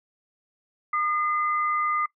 sine tone pair together, 1216 / 2045 Hz, D#6 / C7, -40 / -40 cents, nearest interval major sixth, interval 900 cents, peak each -23 / -30 dBFS, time 0.93-2.06 s, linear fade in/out 5 ms, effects noise-tail reverb RT60 0.1 s tail -20 dB re dry

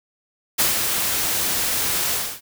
white noise with ADSR envelope, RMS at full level -17 dBFS, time 0.58-2.41 s, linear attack 19 ms, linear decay 140 ms, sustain -5 dB, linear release 280 ms, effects none

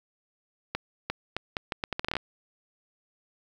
accelerating click train, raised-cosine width 0.3 ms, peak -13 dBFS, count 14, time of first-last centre 0.75-2.167 s, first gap 350 ms, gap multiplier 0.76, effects 8-bit

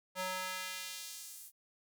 square tone with high-pass filter sweep, 185.2 Hz, F#3, 2 cents sharp, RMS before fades -42 dBFS, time 0.15-1.52 s, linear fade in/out 50 ms, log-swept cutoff 590 to 12000 Hz, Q 0.83, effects none

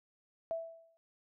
sine tone with exponential decay, 659.3 Hz, E5, in tune, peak -31 dBFS, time 0.51-0.97 s, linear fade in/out 0 ms, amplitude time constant 100 ms, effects none

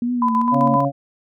sine tone with vibrato, 235.9 Hz, A#3, 21 cents sharp, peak -18 dBFS, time 0.02-0.76 s, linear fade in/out 2 ms, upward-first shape triangle, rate 2.3 Hz, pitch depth 90 cents each way
sine tone with tremolo, 1003 Hz, B5, 26 cents sharp, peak -15 dBFS, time 0.22-0.85 s, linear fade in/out 2 ms, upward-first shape square, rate 7.7 Hz, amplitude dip 50%
harmonic tone, 139.4 Hz, C#3, 10 cents sharp, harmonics 1 / 2 / 4 / 5, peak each -22 / -22 / -22 / -22 dBFS, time 0.51-0.92 s, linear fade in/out 50 ms
effects none

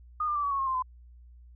sine tone with pitch steps, 1229 / 1196.8 / 1165.4 / 1134.8 / 1105.1 / 1076.1 / 1047.9 / 1020.4 Hz, D#6 / D6 / D6 / C#6 / C#6 / C6 / C6 / C6, -22 / +32 / -14 / +40 / -6 / +48 / +2 / -44 cents, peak -26 dBFS, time 0.2-0.824 s, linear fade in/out 5 ms, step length 78 ms, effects added 60 Hz sine -49 dBFS peak until 1.55 s

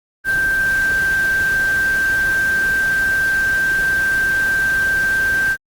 sine tone in noise, 1568 Hz, G6, in tune, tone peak -14 dBFS, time 0.24-5.57 s, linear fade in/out 50 ms, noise pink, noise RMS -30 dBFS, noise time 0.24-5.57 s, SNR +13 dB, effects Opus 24 kbps

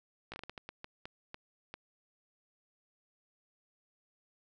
slowing click train, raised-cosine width 0.3 ms, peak -27 dBFS, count 12, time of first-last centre 0.32-1.74 s, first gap 17 ms, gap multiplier 1.37, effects none

